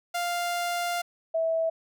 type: tone pair in turn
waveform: sawtooth / sine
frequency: 698.5 / 652.4 Hz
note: F5 / E5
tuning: 0 / -18 cents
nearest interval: minor second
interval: 118 cents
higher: first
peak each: -23 dBFS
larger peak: neither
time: 0.14-1.02 / 1.34-1.7 s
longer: first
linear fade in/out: 10 ms
effects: none

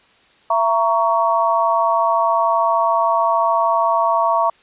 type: chord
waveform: sine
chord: A# diminished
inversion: second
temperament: just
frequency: 671.3 / 932.3 / 1118.8 Hz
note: E5 / A#5 / C#6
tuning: +31 / 0 / +16 cents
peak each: -18 dBFS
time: 0.5-4.5 s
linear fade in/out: 5 ms
effects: white hiss -53 dBFS RMS until 4.62 s + resampled to 8000 Hz

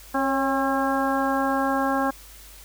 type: harmonic tone with a mistuned harmonic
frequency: 269.6 Hz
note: C#4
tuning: 48 cents flat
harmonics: 1 / 2 / 3 / 4 / 5 / 6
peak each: -25 / -28 / -26 / -28 / -32 / -31 dBFS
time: 0.14-2.11 s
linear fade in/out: 10 ms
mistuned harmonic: 2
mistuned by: +30 cents
effects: added 50 Hz sine -47 dBFS peak until 2.64 s + white hiss -47 dBFS RMS until 2.64 s

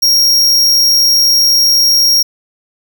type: tone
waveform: 45% pulse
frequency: 5588 Hz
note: F8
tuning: in tune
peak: -7 dBFS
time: 0.02-2.23 s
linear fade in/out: 10 ms
effects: none

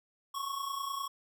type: tone pair together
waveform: square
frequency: 1084 / 1113.8 Hz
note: C#6 / C#6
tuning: -39 / +8 cents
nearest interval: unison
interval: 47 cents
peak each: -40 / -37 dBFS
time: 0.34-1.08 s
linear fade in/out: 10 ms
effects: none

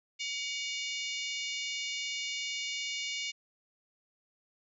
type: harmonic tone with a mistuned harmonic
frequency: 716 Hz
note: F5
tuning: 43 cents sharp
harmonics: 3 / 4 / 5 / 6 / 7 / 8 / 9 / 10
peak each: -38 / -40 / -42 / -44 / -45 / -46 / -47 / -48 dBFS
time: 0.19-3.32 s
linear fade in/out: 20 ms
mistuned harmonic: 3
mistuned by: +89 cents
effects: none

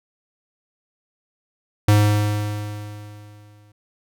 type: tone with exponential decay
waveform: square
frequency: 104.5 Hz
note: G#2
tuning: 11 cents sharp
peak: -11 dBFS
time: 1.88-3.72 s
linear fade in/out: 5 ms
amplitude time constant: 400 ms
effects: none

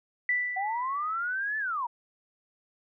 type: tone with exponential decay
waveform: sine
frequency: 1975.5 Hz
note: B6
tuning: in tune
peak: -22 dBFS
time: 0.29-1.35 s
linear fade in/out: 2 ms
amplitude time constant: 230 ms
type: linear two-way sweep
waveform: sine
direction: up then down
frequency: 740 to 1760 to 907 Hz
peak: -28 dBFS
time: 0.56-1.87 s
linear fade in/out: 10 ms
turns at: 1.58 s
effects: none

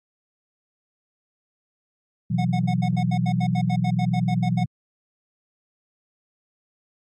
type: chord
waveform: sine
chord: B suspended fourth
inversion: none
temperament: equal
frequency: 123.47 / 164.81 / 185 Hz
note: B2 / E3 / F#3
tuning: 0 / 0 / 0 cents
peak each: -24 dBFS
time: 2.3-4.66 s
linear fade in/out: 10 ms
type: tone bursts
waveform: square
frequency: 729 Hz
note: F#5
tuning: 26 cents flat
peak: -28 dBFS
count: 16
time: 2.38-4.639 s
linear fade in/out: 10 ms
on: 69 ms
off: 77 ms
effects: low-pass 5000 Hz 12 dB/octave + AAC 64 kbps

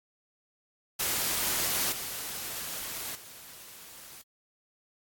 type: noise with level steps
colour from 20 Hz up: white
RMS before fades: -29 / -37 / -48 dBFS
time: 0.99-4.22 s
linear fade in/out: 10 ms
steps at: 1.92 / 3.15 s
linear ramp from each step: 2 ms
effects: AAC 64 kbps

